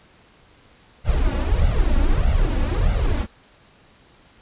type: noise with flanger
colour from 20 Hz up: brown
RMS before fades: -18 dBFS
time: 1.04-3.27 s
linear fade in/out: 50 ms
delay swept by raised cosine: 1.4 to 3.6 ms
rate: 1.6 Hz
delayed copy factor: +0.7
effects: pink hiss -53 dBFS RMS until 4.41 s + resampled to 8000 Hz